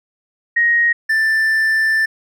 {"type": "tone pair in turn", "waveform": ["sine", "triangle"], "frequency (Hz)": [1877, 1771.7], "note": ["A#6", "A6"], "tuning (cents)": [11, 11], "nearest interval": "minor second", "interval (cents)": 100, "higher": "first", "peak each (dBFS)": -11, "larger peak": "neither", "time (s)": [[0.56, 0.93], [1.09, 2.06]], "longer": "second", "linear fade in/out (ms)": 10, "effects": []}